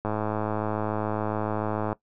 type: click train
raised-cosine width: 1 ms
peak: -14 dBFS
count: 202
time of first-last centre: 0.05-1.929 s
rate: 107 Hz
effects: noise-tail reverb RT60 0.1 s tail -19 dB re dry